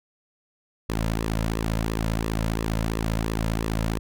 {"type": "tone with flanger", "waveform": "sawtooth", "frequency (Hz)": 55, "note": "A1", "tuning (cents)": 0, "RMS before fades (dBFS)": -26, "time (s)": [0.89, 3.99], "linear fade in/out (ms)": 5, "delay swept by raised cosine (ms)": [1.3, 2.7], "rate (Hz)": 2.9, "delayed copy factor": -0.65, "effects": []}